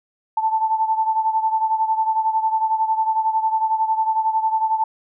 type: beating tone pair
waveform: sine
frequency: 880 / 891 Hz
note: A5 / A5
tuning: 0 / +22 cents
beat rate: 11 Hz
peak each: -18 / -23 dBFS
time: 0.37-4.84 s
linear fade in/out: 5 ms
effects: none